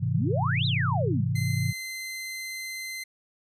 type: chord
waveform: sine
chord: Ab augmented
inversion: none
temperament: just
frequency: 103.83 / 129.78 / 162.23 Hz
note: Ab2 / C3 / E3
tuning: 0 / -14 / -27 cents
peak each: -28 / -27 / -30 dBFS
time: 0-1.73 s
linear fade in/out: 20 ms
type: exponential two-way sweep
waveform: sine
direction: up then down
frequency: 138.59 to 4091 to 149.7 Hz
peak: -27 dBFS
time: 0.14-1.26 s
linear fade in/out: 10 ms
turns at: 0.66 s
type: tone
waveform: sawtooth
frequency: 2068 Hz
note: C7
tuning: 21 cents flat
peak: -30 dBFS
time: 1.35-3.04 s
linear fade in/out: 10 ms
effects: resampled to 32000 Hz